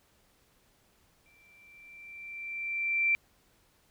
sine tone with exponential growth, 2349 Hz, D7, in tune, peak -22 dBFS, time 1.26-3.15 s, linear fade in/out 0 ms, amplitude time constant 410 ms, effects pink hiss -67 dBFS RMS until 3.9 s

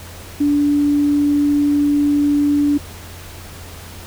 sine tone, 290 Hz, D4, 22 cents flat, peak -12 dBFS, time 0.4-2.78 s, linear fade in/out 10 ms, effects added 87 Hz sine -36 dBFS peak until 4.06 s + pink hiss -37 dBFS RMS until 4.06 s

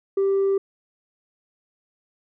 triangle tone with tanh clipping, 391.6 Hz, G4, 2 cents flat, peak -18 dBFS, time 0.17-0.58 s, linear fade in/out 5 ms, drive 6 dB, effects none

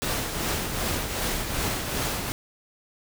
pink noise with tremolo, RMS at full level -26 dBFS, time 0.02-2.32 s, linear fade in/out 0 ms, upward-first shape triangle, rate 2.6 Hz, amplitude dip 50%, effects none

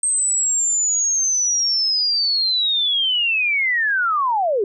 sine linear sweep, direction down, 8372 to 375.9 Hz, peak -16 dBFS, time 0.03-4.64 s, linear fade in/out 2 ms, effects none

